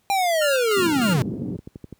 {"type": "linear sweep", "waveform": "square", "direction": "down", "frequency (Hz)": [807, 116.54], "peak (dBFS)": -19, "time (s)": [0.1, 1.22], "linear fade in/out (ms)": 0}
{"type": "tone with tremolo", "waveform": "25% pulse", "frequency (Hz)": 1400, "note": "F6", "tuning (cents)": 4, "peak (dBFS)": -20, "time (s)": [0.41, 1.14], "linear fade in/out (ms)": 10, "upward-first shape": "square", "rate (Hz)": 3.3, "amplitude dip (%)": 65}
{"type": "band-pass noise", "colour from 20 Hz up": "white", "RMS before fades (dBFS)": -29, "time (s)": [0.76, 1.57], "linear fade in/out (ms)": 10, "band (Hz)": [110, 310], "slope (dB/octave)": 24}
{"type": "click train", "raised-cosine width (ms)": 3, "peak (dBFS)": -22, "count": 10, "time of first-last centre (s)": [1.17, 1.926], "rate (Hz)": 11.9}
{"effects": ["pink hiss -65 dBFS RMS until 1.99 s", "high-pass 60 Hz 12 dB/octave"]}